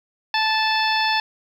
harmonic tone, 876 Hz, A5, 8 cents flat, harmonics 1 / 2 / 3 / 4 / 5 / 6, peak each -21 / -24 / -26 / -27 / -28 / -29 dBFS, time 0.34-1.2 s, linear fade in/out 2 ms, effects 8-bit

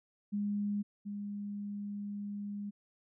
sine tone pair in turn, 204.9 / 204 Hz, G#3 / G#3, -23 / -31 cents, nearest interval unison, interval 8 cents, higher first, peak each -31 / -37 dBFS, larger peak first, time 0.32-0.83 / 1.05-2.71 s, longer second, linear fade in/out 20 ms, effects none

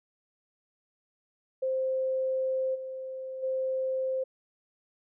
sine tone with level steps, 523.3 Hz, C5, in tune, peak -26 / -35 / -27 dBFS, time 1.62-4.24 s, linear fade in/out 10 ms, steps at 2.74 / 3.42 s, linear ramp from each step 20 ms, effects none

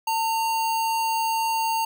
sine tone with sample-and-hold, 901 Hz, A5, 41 cents sharp, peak -21 dBFS, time 0.07-1.85 s, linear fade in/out 5 ms, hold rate 3675 Hz, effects none

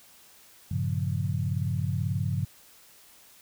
sine chord, G half-diminished seventh, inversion none, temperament equal, 98 / 116.54 / 138.59 / 174.61 Hz, G2 / Bb2 / Db3 / F3, 0 / 0 / 0 / 0 cents, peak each -29 / -34 / -30 / -34 dBFS, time 0.71-2.45 s, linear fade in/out 5 ms, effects white hiss -55 dBFS RMS until 3.41 s

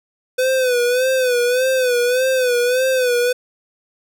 square tone with vibrato, 503 Hz, B4, 32 cents sharp, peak -15 dBFS, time 0.38-3.33 s, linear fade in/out 10 ms, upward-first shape sine, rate 1.7 Hz, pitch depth 75 cents each way, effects none

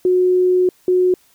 sine tone pair in turn, 364.9 / 364.9 Hz, F#4 / F#4, -24 / -24 cents, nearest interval unison, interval 0 cents, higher neither, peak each -11 dBFS, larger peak neither, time 0.05-0.69 / 0.88-1.14 s, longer first, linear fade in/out 2 ms, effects white hiss -55 dBFS RMS until 1.34 s

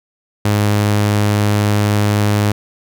sawtooth tone, 103.83 Hz, G#2, in tune, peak -8 dBFS, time 0.45-2.52 s, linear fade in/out 5 ms, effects none

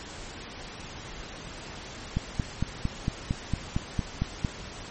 click train, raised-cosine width 5 ms, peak -13 dBFS, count 11, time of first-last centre 2.17-4.448 s, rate 4.39 Hz, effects pink hiss -41 dBFS RMS until 4.9 s + MP3 32 kbps

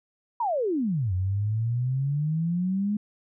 sine exponential two-way sweep, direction down then up, 987.8 to 90 to 212.2 Hz, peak -23 dBFS, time 0.4-2.97 s, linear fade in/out 5 ms, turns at 1.13 s, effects none

